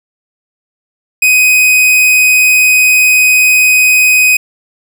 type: tone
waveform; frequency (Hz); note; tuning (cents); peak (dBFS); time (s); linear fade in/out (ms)
45% pulse; 2507; D#7; +12; -5; 1.22-4.37; 5
effects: none